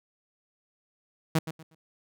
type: tone with echo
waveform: sawtooth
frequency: 160 Hz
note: D#3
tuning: 49 cents sharp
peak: -17 dBFS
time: 1.35-1.39 s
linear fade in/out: 5 ms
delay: 120 ms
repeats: 3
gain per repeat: -12 dB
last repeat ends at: 1.75 s
effects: none